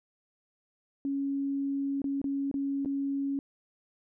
sine tone with dropouts, 277.2 Hz, C#4, in tune, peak -28 dBFS, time 1.05-3.39 s, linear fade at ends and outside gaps 1 ms, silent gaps 2.018-2.042 / 2.216-2.242 / 2.514-2.541 / 2.849-2.858 s, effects none

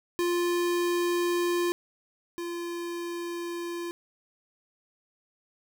square tone pair in turn, 349.2 / 344.2 Hz, F4 / F4, 0 / -25 cents, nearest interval unison, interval 25 cents, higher first, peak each -25 / -33 dBFS, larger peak first, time 0.19-1.72 / 2.38-3.91 s, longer neither, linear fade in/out 0 ms, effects 10-bit

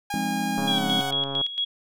sawtooth tone with pitch glide, 815 to 743.1 Hz, G#5 to F#5, -33 to +7 cents, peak -24 dBFS, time 0.1-1.11 s, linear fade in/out 5 ms, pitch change -160 cents, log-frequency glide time 0.67-0.86 s
triangle chord, F minor seventh, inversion none, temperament equal with one note detuned, 174.61 / 207.7 / 261.6 / 308.6 Hz, F3 / Ab3 / C4 / Eb4, 0 / 0 / 0 / -14 cents, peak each -31 / -27 / -29 / -33 dBFS, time 0.14-1.01 s, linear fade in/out 0 ms
click train, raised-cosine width 1 ms, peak -19 dBFS, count 116, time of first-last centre 0.58-1.413 s, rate 138 Hz
sine tone with tremolo, 3322 Hz, G#7, in tune, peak -22 dBFS, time 0.67-1.65 s, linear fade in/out 10 ms, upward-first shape square, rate 4.4 Hz, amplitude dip 70%
effects none

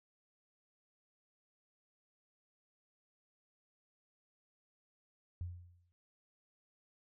sine tone with exponential decay, 88 Hz, F2, 14 cents sharp, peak -36 dBFS, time 5.41-5.92 s, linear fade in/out 0 ms, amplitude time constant 110 ms, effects none

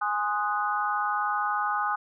sine chord, Ab dominant seventh, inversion none, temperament equal, 830.6 / 1046.5 / 1244.5 / 1480 Hz, Ab5 / C6 / Eb6 / Gb6, 0 / 0 / 0 / 0 cents, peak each -29 / -34 / -28 / -32 dBFS, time 0.01-1.96 s, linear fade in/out 10 ms, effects none

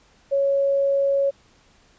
sine tone, 554.4 Hz, C#5, in tune, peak -17 dBFS, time 0.31-1.31 s, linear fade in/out 20 ms, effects pink hiss -57 dBFS RMS until 1.98 s + resampled to 16000 Hz

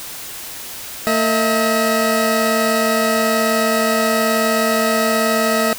20% pulse tone pair together, 226.3 / 640 Hz, A3 / D#5, +49 / +49 cents, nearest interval octave + tritone, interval 1800 cents, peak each -13 / -12 dBFS, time 1.07-5.73 s, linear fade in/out 0 ms, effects white hiss -31 dBFS RMS until 5.78 s

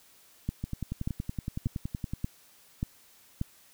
two click trains, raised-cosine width 5 ms, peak -17 / -20 dBFS, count 6 / 17, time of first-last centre 0.49-3.414 / 0.64-2.135 s, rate 1.71 / 10.7 Hz, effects white hiss -59 dBFS RMS until 3.73 s

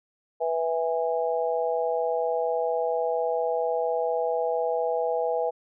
harmonic tone, 164.3 Hz, E3, 5 cents flat, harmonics 3 / 4 / 5, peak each -26 / -28 / -30 dBFS, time 0.4-5.51 s, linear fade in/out 20 ms, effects none

